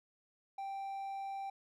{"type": "tone", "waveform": "triangle", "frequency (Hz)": 784, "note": "G5", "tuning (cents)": 0, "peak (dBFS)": -37, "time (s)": [0.58, 1.5], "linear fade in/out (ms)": 5, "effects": []}